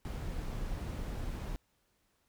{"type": "noise", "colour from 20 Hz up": "brown", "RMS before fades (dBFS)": -38, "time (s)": [0.05, 1.56], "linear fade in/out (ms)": 0, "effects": ["pink hiss -75 dBFS RMS until 2.28 s"]}